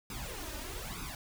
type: noise with flanger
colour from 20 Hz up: pink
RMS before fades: -41 dBFS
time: 0.1-1.15 s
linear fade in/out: 2 ms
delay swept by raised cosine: 0.8 to 3.3 ms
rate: 1.1 Hz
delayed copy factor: +0.85
effects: none